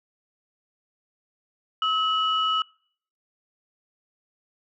sine tone pair together, 1286 / 2943 Hz, E6 / F#7, -43 / -10 cents, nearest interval octave + major second, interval 1433 cents, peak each -22 / -25 dBFS, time 1.82-2.62 s, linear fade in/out 2 ms, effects noise-tail reverb RT60 0.6 s tail -26 dB re dry + tanh soft clip ceiling -13 dBFS

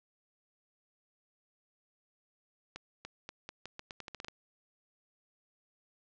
accelerating click train, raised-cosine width 0.2 ms, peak -25 dBFS, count 13, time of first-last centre 2.76-4.284 s, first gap 290 ms, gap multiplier 0.83, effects low-pass 6000 Hz 12 dB/octave

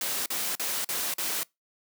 white noise bursts, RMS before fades -30 dBFS, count 5, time 0.01-1.432 s, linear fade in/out 2 ms, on 250 ms, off 43 ms, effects noise-tail reverb RT60 0.2 s tail -25 dB re dry + high-pass 200 Hz 12 dB/octave

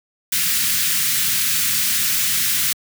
white band-stop noise, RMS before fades -19 dBFS, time 0.32-2.73 s, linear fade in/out 5 ms, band 210 to 1500 Hz, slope 24 dB/octave, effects high-pass 100 Hz 12 dB/octave

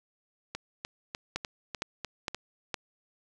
two click trains, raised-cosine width 0.2 ms, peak -18 / -14 dBFS, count 7 / 4, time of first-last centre 0.55-2.346 / 1.36-2.742 s, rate 3.34 / 2.17 Hz, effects none

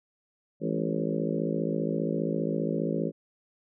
harmonic tone with a mistuned harmonic, 55 Hz, A1, in tune, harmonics 3 / 4 / 5 / 6 / 7 / 8 / 9 / 10, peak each -32 / -33 / -34 / -35 / -35 / -36 / -37 / -37 dBFS, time 0.6-3.12 s, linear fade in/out 50 ms, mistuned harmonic 4, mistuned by -69 cents, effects none

